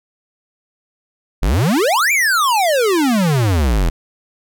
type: exponential two-way sweep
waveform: square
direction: up then down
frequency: 38.54 to 2422 to 38.54 Hz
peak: -13 dBFS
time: 1.42-3.9 s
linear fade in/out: 10 ms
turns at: 2.12 s
effects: none